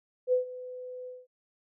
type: tone with ADSR envelope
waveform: sine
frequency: 503 Hz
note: B4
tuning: 32 cents sharp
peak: -20 dBFS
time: 0.27-1.27 s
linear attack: 56 ms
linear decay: 120 ms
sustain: -18 dB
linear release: 200 ms
effects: none